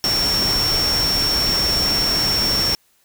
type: tone in noise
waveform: sine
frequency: 5470 Hz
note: F8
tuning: 37 cents flat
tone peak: -17 dBFS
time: 0.04-2.75 s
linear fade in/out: 0 ms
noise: pink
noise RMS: -24 dBFS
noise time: 0.04-2.75 s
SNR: +4 dB
effects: white hiss -60 dBFS RMS until 3.04 s